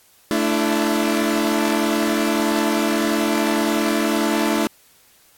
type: chord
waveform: sawtooth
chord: A suspended fourth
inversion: none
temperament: equal with one note detuned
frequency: 220 / 293.7 / 335.4 Hz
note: A3 / D4 / E4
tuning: 0 / 0 / +30 cents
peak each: -18 dBFS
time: 0.31-4.67 s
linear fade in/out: 0 ms
effects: white hiss -54 dBFS RMS until 5.37 s + AAC 64 kbps